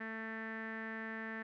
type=tone with low-pass filter; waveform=sawtooth; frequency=222.2 Hz; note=A3; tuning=17 cents sharp; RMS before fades=-43 dBFS; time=0-1.43 s; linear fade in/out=10 ms; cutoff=1800 Hz; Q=8.3; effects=none